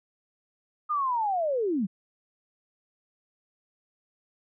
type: linear sweep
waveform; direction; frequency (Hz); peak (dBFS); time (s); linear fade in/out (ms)
sine; down; 1240 to 171.4; -24; 0.89-1.87; 20
effects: none